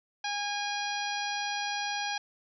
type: harmonic tone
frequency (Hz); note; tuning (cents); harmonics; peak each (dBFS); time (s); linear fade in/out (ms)
818; G#5; -26; 1 / 2 / 3 / 4 / 5 / 6 / 7; -34 / -37 / -39 / -40 / -41 / -42 / -42; 0.24-2.18; 5
effects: none